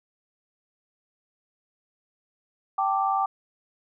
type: chord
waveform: sine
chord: G suspended second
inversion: none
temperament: equal with one note detuned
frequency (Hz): 779.9 / 880 / 1174.7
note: G5 / A5 / D6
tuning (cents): -9 / 0 / 0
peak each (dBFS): -24 / -29 / -26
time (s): 2.78-3.26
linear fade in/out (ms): 5
effects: none